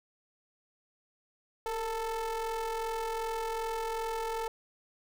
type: ring-modulated tone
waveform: square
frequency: 217.9 Hz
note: A3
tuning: 17 cents flat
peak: -30 dBFS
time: 1.66-4.48 s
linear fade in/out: 0 ms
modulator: 675 Hz
effects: none